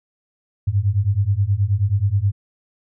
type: beating tone pair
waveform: sine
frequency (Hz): 95.3 / 104.7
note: G2 / G#2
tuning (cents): -48 / +15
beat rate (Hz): 9.4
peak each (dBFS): -19 / -18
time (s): 0.67-2.32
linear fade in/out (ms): 10
effects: none